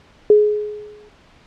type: tone with exponential decay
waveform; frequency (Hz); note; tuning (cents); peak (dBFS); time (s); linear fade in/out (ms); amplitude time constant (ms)
sine; 420; G#4; +19; -5; 0.3-1.09; 2; 170
effects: pink hiss -50 dBFS RMS until 1.46 s + low-pass 4000 Hz 12 dB/octave